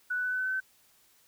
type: tone with pitch steps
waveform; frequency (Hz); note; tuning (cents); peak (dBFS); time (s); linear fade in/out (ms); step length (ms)
sine; 1480 / 1488.6 / 1497.2 / 1505.9 / 1514.6 / 1523.4 / 1532.2; F#6 / F#6 / F#6 / F#6 / F#6 / G6 / G6; 0 / +10 / +20 / +30 / +40 / -50 / -40; -28; 0.1-0.604; 10; 72
effects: white hiss -64 dBFS RMS until 1.27 s